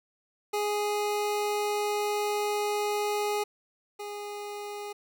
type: tone pair in turn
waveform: 25% pulse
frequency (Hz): 415.3 / 412.2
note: G#4 / G#4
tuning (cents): 0 / -13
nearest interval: unison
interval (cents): 13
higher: first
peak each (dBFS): -23 / -32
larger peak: first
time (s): 0.53-3.44 / 3.99-4.93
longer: first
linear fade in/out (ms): 10
effects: none